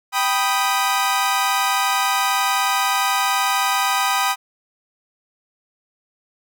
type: chord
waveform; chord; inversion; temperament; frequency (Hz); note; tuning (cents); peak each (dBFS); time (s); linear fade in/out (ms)
sawtooth; G augmented; none; equal; 784 / 987.8 / 1244.5; G5 / B5 / D#6; 0 / 0 / 0; -18; 0.12-4.36; 50
effects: none